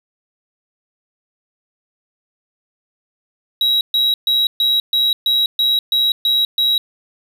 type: tone bursts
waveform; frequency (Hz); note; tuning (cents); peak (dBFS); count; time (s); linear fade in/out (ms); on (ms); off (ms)
triangle; 3858; B7; -41; -11; 10; 3.61-6.78; 2; 200; 130
effects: none